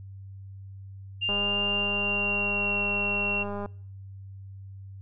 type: tone with pitch glide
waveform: sine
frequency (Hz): 2794 to 2735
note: F7 to F7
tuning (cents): 0 to -37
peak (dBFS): -25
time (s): 1.21-3.44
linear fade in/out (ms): 20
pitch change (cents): -37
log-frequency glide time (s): 1.68-2.81
type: click train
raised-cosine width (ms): 1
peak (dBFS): -22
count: 482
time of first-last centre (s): 1.29-3.659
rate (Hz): 203
effects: noise-tail reverb RT60 0.6 s tail -25 dB re dry + added 97 Hz sine -40 dBFS peak until 5.01 s